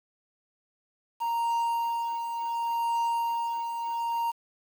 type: tone with tremolo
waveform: triangle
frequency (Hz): 931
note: A#5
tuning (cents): -2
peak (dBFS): -22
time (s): 1.2-4.32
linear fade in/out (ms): 20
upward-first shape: triangle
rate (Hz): 0.69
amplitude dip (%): 55
effects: 8-bit